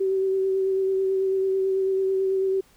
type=tone with vibrato; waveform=sine; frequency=383.1 Hz; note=G4; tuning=40 cents flat; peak=-20 dBFS; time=0-2.61 s; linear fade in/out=10 ms; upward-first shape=sine; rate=9.1 Hz; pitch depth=17 cents each way; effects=pink hiss -58 dBFS RMS until 2.76 s